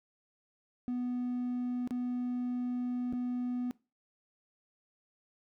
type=tone with dropouts; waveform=triangle; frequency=246.9 Hz; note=B3; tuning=in tune; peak=-29 dBFS; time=0.88-3.71 s; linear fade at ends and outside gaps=0 ms; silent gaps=1.875-1.908 / 3.126-3.134 s; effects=noise-tail reverb RT60 0.3 s tail -22 dB re dry + tanh soft clip ceiling -25 dBFS